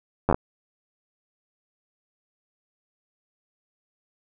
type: slowing click train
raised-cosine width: 1 ms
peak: -6 dBFS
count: 5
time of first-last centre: 0.29-0.344 s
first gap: 10 ms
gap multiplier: 1.21
effects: none